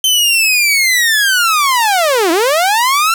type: linear two-way sweep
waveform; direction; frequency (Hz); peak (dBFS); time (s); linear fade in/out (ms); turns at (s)
sawtooth; down then up; 3102 to 315.2 to 1371; -6; 0.04-3.14; 2; 2.31
effects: none